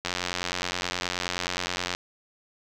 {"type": "click train", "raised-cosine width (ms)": 0.2, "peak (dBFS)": -10, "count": 171, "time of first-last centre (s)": [0.05, 1.949], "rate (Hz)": 89.5, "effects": []}